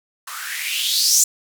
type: noise with band-pass filter sweep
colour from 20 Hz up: violet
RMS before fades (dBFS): -20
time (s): 0.27-1.24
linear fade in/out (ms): 5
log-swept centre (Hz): 1100 to 6900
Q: 5.1
effects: none